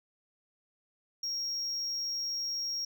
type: tone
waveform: sine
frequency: 5588 Hz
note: F8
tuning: in tune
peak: -29 dBFS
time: 1.23-2.85 s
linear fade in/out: 5 ms
effects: tanh soft clip ceiling -31 dBFS

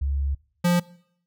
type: tone pair in turn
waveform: sine / square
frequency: 69.6 / 175.38 Hz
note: C#2 / F3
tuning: +8 / +8 cents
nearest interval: octave + major third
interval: 1600 cents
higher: second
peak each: -22 / -18 dBFS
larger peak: second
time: 0.01-0.35 / 0.64-0.8 s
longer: first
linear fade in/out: 10 ms
effects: noise-tail reverb RT60 0.7 s tail -23 dB re dry

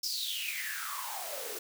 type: noise with high-pass filter sweep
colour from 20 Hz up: white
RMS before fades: -37 dBFS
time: 0.03-1.59 s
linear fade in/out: 5 ms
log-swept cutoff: 5300 to 380 Hz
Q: 9.3
effects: none

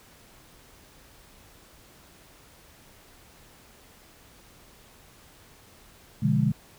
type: chord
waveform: sine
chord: B diminished seventh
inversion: none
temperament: equal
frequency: 123.47 / 146.83 / 174.61 / 207.7 Hz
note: B2 / D3 / F3 / Ab3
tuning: 0 / 0 / 0 / 0 cents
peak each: -26 / -24 / -29 / -25 dBFS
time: 6.22-6.52 s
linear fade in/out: 10 ms
effects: pink hiss -54 dBFS RMS until 6.78 s

